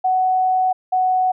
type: tone pair in turn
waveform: sine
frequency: 745 / 742.3 Hz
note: F#5 / F#5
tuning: +12 / +5 cents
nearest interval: unison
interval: 7 cents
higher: first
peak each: -14 dBFS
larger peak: neither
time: 0.04-0.73 / 0.92-1.32 s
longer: first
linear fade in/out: 10 ms
effects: none